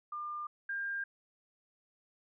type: tone pair in turn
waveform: sine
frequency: 1200 / 1601.8 Hz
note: D6 / G6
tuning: +37 / +37 cents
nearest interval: perfect fourth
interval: 500 cents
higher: second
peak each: -37 / -34 dBFS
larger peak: second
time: 0.12-0.47 / 0.69-1.04 s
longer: neither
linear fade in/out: 5 ms
effects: none